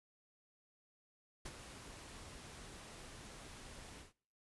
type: noise with ADSR envelope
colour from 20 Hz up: pink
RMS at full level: -45 dBFS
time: 1.45-4.13 s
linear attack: 9 ms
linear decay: 37 ms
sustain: -8 dB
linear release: 160 ms
effects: noise-tail reverb RT60 0.6 s tail -26 dB re dry + resampled to 24000 Hz